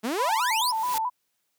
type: exponential sweep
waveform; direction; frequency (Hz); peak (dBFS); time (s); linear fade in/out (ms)
sawtooth; up; 204.9 to 5600; -22; 0.03-0.72; 20
type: tone with vibrato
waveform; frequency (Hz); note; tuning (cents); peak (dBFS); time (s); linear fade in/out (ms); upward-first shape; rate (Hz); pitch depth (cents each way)
sine; 938; A#5; +11; -24; 0.18-1.1; 20; square; 4.6; 96
type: noise with exponential growth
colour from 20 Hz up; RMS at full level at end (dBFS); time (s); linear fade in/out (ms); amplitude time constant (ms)
white; -30; 0.47-0.98; 1; 110
effects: white hiss -75 dBFS RMS until 1.58 s + high-pass 100 Hz 12 dB/octave